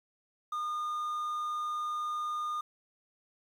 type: tone with quantisation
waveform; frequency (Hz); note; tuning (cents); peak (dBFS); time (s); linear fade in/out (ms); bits
triangle; 1218; D#6; -37; -30; 0.52-2.61; 5; 10
effects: none